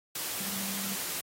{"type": "tone in noise", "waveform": "sine", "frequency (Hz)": 196, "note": "G3", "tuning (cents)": 0, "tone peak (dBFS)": -39, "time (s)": [0.4, 0.95], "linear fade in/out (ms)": 5, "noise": "white", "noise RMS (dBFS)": -35, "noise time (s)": [0.15, 1.21], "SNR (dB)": -7, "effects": ["high-pass 100 Hz 12 dB/octave", "AAC 48 kbps"]}